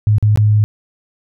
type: tone with dropouts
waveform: sine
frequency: 105.9 Hz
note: G#2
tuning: 34 cents sharp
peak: -8 dBFS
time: 0.07-0.64 s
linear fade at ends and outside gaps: 0 ms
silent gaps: 0.183-0.226 / 0.359-0.374 s
effects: none